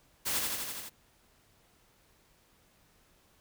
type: noise with echo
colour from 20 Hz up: white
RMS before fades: -32 dBFS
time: 0.25-0.4 s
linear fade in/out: 20 ms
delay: 83 ms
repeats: 6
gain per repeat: -2 dB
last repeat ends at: 0.898 s
effects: pink hiss -66 dBFS RMS until 3.4 s